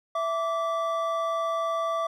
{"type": "tone pair together", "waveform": "triangle", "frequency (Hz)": [661, 1162.7], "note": ["E5", "D6"], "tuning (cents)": [5, -18], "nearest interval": "minor seventh", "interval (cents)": 977, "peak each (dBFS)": -26, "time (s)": [0.15, 2.07], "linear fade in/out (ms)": 5, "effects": []}